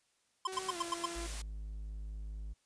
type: tone bursts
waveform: square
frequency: 1045 Hz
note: C6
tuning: 2 cents flat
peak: -31 dBFS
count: 6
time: 0.45-1.058 s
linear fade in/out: 5 ms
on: 23 ms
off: 94 ms
type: tone with pitch glide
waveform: sawtooth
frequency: 377.7 to 340.4 Hz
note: F#4 to F4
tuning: +36 to -44 cents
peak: -38 dBFS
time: 0.47-1.27 s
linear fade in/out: 10 ms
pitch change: -180 cents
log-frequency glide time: 0.7-0.77 s
type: noise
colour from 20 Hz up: white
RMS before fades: -44 dBFS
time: 0.52-1.42 s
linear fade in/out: 5 ms
type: tone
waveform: triangle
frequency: 52.3 Hz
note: G#1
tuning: 13 cents sharp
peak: -38 dBFS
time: 1.15-2.54 s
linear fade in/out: 20 ms
effects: white hiss -75 dBFS RMS until 2.65 s + resampled to 22050 Hz